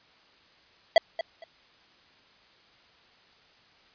square tone with echo, 659.3 Hz, E5, in tune, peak -14 dBFS, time 0.96-0.98 s, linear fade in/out 2 ms, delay 230 ms, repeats 2, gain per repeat -14 dB, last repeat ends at 1.44 s, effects white hiss -59 dBFS RMS until 3.94 s + resampled to 11025 Hz

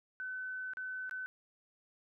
sine tone with dropouts, 1514 Hz, F#6, 39 cents sharp, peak -38 dBFS, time 0.2-1.26 s, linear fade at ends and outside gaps 0 ms, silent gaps 0.735-0.771 / 1.095-1.111 s, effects none

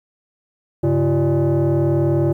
sine tone with frequency modulation, 100 Hz, G2, 35 cents sharp, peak -12 dBFS, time 0.83-2.33 s, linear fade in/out 10 ms, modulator 240 Hz, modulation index 1.7, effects tanh soft clip ceiling -12 dBFS + 9-bit

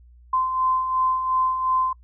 sine beating tone pair, 1032 / 1034.8 Hz, C6 / C6, -24 / -19 cents, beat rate 2.8 Hz, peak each -29 / -20 dBFS, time 0.33-1.93 s, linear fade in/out 5 ms, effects noise-tail reverb RT60 0.1 s tail -25 dB re dry + added 60 Hz sine -47 dBFS peak until 2.03 s

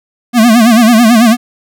square tone with vibrato, 230 Hz, A#3, 23 cents flat, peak -4 dBFS, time 0.33-1.37 s, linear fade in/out 50 ms, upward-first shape sine, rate 9.1 Hz, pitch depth 120 cents each way, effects none

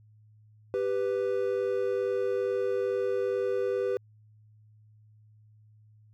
triangle tone pair together, 393.7 / 496 Hz, G4 / B4, +8 / +7 cents, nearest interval major third, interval 399 cents, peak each -27 dBFS, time 0.74-3.97 s, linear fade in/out 0 ms, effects added 107 Hz sine -55 dBFS peak until 6.13 s

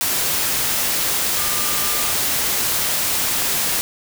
sine tone in noise, 1200 Hz, D6, 37 cents sharp, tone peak -31 dBFS, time 1.37-2.12 s, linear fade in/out 0 ms, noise white, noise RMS -20 dBFS, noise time 0.01-3.81 s, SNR -14 dB, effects none

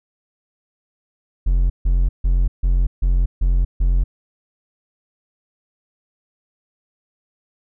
triangle tone bursts, 44.25 Hz, F1, 23 cents sharp, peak -11 dBFS, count 7, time 1.46-4.04 s, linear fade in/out 10 ms, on 240 ms, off 150 ms, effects none

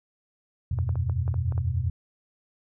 sine chord, E suspended second, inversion none, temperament just, 82.41 / 92.71 / 123.61 Hz, E2 / F#2 / B2, 0 / +4 / +2 cents, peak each -28 dBFS, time 0.71-1.9 s, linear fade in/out 5 ms
clicks, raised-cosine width 1 ms, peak -26 dBFS, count 8, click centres 0.788 / 0.892 / 0.956 / 1.097 / 1.279 / 1.342 / 1.523 / 1.579 s
effects none

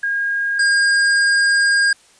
sine / square tone pair in turn, 1626 / 1618.2 Hz, G#6 / G#6, -37 / -45 cents, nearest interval unison, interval 8 cents, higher first, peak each -17 / -13 dBFS, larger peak second, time 0.03-0.59 / 0.59-1.93 s, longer second, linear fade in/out 5 ms, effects white hiss -51 dBFS RMS until 2.19 s + resampled to 22050 Hz

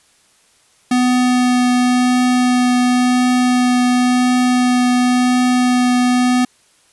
square tone with vibrato, 248.9 Hz, B3, 14 cents sharp, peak -12 dBFS, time 0.91-6.45 s, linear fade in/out 5 ms, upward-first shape triangle, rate 0.94 Hz, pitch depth 9 cents each way, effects white hiss -54 dBFS RMS until 6.92 s + resampled to 24000 Hz

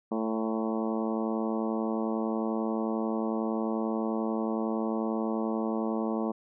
harmonic tone with a mistuned harmonic, 111.2 Hz, A2, 19 cents sharp, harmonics 2 / 3 / 4 / 5 / 6 / 7 / 8 / 9 / 10, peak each -30 / -34 / -36 / -38 / -40 / -41 / -42 / -43 / -44 dBFS, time 0.11-6.32 s, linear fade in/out 10 ms, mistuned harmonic 7, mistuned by -21 cents, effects none

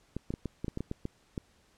clicks, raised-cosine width 3 ms, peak -21 dBFS, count 11, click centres 0.166 / 0.305 / 0.339 / 0.457 / 0.645 / 0.682 / 0.774 / 0.806 / 0.914 / 1.054 / 1.378 s, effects pink hiss -66 dBFS RMS until 1.77 s + low-pass 9000 Hz 12 dB/octave

